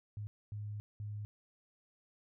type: tone bursts at uneven times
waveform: sine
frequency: 104.5 Hz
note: G#2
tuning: 11 cents sharp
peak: -39 dBFS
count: 3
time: 0.17-0.27 / 0.52-0.8 / 1-1.25 s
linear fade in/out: 0 ms
effects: none